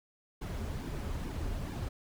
brown noise with flanger, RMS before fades -37 dBFS, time 0.41-1.89 s, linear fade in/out 10 ms, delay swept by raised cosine 1.5 to 6.5 ms, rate 2.3 Hz, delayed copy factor -0.65, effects none

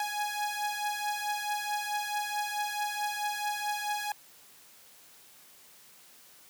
sawtooth beating tone pair, 831 / 835.6 Hz, G#5 / G#5, +1 / +10 cents, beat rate 4.6 Hz, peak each -29 / -32 dBFS, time 0-4.12 s, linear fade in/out 2 ms, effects white hiss -56 dBFS RMS until 6.49 s + high-pass 100 Hz 12 dB/octave

